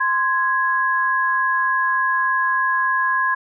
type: tone pair together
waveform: sine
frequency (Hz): 1042.4 / 1661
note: C6 / G#6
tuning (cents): -7 / 0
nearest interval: minor sixth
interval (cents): 807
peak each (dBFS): -19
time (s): 0-3.35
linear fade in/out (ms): 10
effects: none